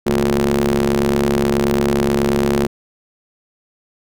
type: ring-modulated tone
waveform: sawtooth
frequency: 69.3 Hz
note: C#2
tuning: in tune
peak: -7 dBFS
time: 0.06-2.67 s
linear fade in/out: 10 ms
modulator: 291 Hz
effects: none